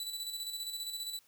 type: tone with tremolo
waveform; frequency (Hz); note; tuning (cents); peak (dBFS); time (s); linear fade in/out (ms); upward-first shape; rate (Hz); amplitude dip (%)
sawtooth; 3964; B7; +6; -33; 0-1.19; 2; square; 15; 45
effects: white hiss -67 dBFS RMS until 1.27 s